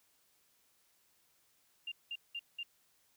sine tone bursts, 2794 Hz, F7, in tune, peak -38 dBFS, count 4, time 1.87-2.632 s, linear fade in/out 5 ms, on 48 ms, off 190 ms, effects white hiss -72 dBFS RMS until 3.16 s

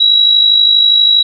sine tone with amplitude modulation, 3883 Hz, B7, 30 cents flat, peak -3 dBFS, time 0-1.23 s, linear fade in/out 10 ms, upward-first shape sine, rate 52.4 Hz, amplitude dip 55%, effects none

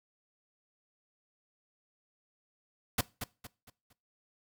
pink noise with echo, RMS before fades -28 dBFS, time 2.98-3.01 s, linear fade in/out 5 ms, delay 230 ms, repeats 4, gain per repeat -9 dB, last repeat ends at 3.93 s, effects noise-tail reverb RT60 0.3 s tail -21 dB re dry

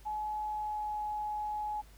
sine tone with pitch glide, 850 to 843.6 Hz, G#5 to G#5, +40 to +27 cents, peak -33 dBFS, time 0.05-1.82 s, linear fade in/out 20 ms, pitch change -13 cents, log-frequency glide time 0.46-1 s, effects added 50 Hz sine -53 dBFS peak until 1.97 s + pink hiss -61 dBFS RMS until 1.97 s

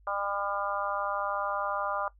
harmonic tone, 200.7 Hz, G3, 41 cents sharp, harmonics 3 / 4 / 5 / 6 / 7, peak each -35 / -36 / -37 / -33 / -38 dBFS, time 0.07-2.08 s, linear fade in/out 2 ms, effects noise-tail reverb RT60 0.1 s tail -18 dB re dry + added 50 Hz sine -56 dBFS peak until 2.19 s

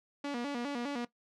sawtooth tone with vibrato, 261.6 Hz, C4, in tune, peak -30 dBFS, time 0.24-1.05 s, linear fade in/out 5 ms, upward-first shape square, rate 4.9 Hz, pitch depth 150 cents each way, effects noise-tail reverb RT60 0.1 s tail -17 dB re dry + low-pass 5000 Hz 12 dB/octave

